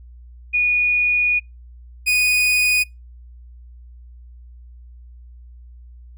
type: tone pair in turn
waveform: sine / 40% pulse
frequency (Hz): 2456 / 2479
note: D#7 / D#7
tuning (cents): -23 / -7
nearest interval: unison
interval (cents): 16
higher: second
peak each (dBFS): -14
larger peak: neither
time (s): 0.53-1.4 / 2.06-2.84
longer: first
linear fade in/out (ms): 20
effects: noise-tail reverb RT60 0.2 s tail -26 dB re dry + added 60 Hz sine -39 dBFS peak until 6.17 s